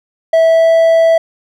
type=tone with pitch glide; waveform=triangle; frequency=653 to 657.2 Hz; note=E5 to E5; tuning=-17 to -5 cents; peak=-4 dBFS; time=0.33-1.18 s; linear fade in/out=5 ms; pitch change=+12 cents; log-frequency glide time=0.43-0.71 s; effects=none